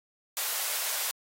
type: high-pass noise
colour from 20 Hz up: white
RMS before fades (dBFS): -31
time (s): 0.37-1.11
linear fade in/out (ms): 0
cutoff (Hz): 550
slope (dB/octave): 24
effects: AAC 48 kbps